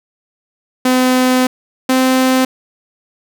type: tone pair in turn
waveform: sawtooth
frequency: 254.8 / 259.1 Hz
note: C4 / C4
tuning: -46 / -17 cents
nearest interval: unison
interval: 29 cents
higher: second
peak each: -6 dBFS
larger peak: neither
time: 0.85-1.47 / 1.89-2.45 s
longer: first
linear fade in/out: 5 ms
effects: none